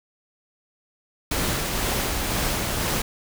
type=noise with tremolo; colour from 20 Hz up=pink; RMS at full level=-24 dBFS; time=1.31-3.02 s; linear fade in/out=5 ms; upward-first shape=sine; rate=2 Hz; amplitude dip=25%; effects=none